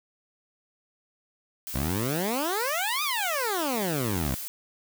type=noise; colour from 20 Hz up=blue; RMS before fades=-36 dBFS; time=1.67-4.48 s; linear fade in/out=0 ms
type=exponential two-way sweep; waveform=15% pulse; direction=up then down; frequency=59.8 to 1248 to 59.8 Hz; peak=-20 dBFS; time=1.74-4.35 s; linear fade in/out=10 ms; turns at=3.03 s
effects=none